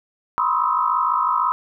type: tone cluster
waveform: sine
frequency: 974 / 1020 / 1074 / 1246 / 1304 Hz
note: B5 / C6 / C6 / D#6 / E6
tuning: -24 / -44 / +45 / +2 / -19 cents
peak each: -23 / -23 / -24 / -23 / -24 dBFS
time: 0.38-1.52 s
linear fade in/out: 0 ms
effects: none